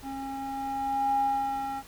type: tone with band-pass filter sweep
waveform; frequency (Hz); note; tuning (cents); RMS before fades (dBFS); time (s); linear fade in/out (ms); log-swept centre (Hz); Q
square; 271.5; C#4; -36; -30; 0.02-1.83; 50; 580 to 990; 8
effects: added 54 Hz sine -54 dBFS peak until 1.87 s + pink hiss -50 dBFS RMS until 1.87 s